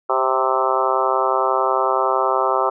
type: harmonic tone with a mistuned harmonic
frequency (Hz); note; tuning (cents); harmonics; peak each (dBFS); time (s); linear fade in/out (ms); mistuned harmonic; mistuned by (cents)
130.8; C3; 0; 3 / 4 / 5 / 6 / 7 / 8 / 9 / 10; -24 / -24 / -24 / -24 / -24 / -24 / -24 / -24; 0.09-2.7; 10; 4; +16
effects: none